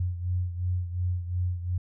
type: beating tone pair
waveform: sine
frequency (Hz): 89.1 / 91.9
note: F2 / F#2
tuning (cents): +35 / -11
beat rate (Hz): 2.8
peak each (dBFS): -27 / -33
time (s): 0-1.78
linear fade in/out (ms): 5
effects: none